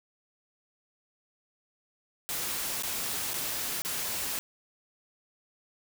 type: noise with dropouts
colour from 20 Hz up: white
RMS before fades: -33 dBFS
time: 2.29-4.39 s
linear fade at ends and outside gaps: 0 ms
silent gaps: 2.824-2.834 / 3.334-3.341 / 3.82-3.849 s
effects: none